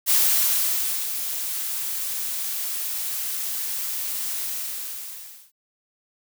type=noise with ADSR envelope; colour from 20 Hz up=blue; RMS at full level=-18 dBFS; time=0.06-5.52 s; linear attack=40 ms; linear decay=960 ms; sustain=-10 dB; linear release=1100 ms; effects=none